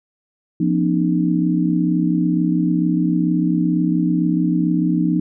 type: tone cluster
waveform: sine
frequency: 173.9 / 241 / 267.5 / 305.4 Hz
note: F3 / B3 / C4 / D#4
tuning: -7 / -42 / +38 / -32 cents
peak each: -18 / -23 / -24 / -19 dBFS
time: 0.6-5.2 s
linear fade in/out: 5 ms
effects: none